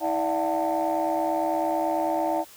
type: tone cluster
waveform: sine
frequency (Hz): 323 / 587 / 676 / 745 / 892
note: E4 / D5 / E5 / F#5 / A5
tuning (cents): -35 / -1 / +43 / +12 / +23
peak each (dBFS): -28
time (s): 0-2.45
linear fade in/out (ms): 50
effects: tanh soft clip ceiling -16 dBFS + white hiss -49 dBFS RMS until 2.56 s